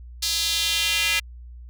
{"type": "tone with high-pass filter sweep", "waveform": "square", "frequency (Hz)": 185, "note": "F#3", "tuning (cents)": 0, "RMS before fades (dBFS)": -23, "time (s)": [0.22, 1.2], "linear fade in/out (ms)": 10, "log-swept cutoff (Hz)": [4400, 2400], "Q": 2.5, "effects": ["added 60 Hz sine -38 dBFS peak until 1.69 s"]}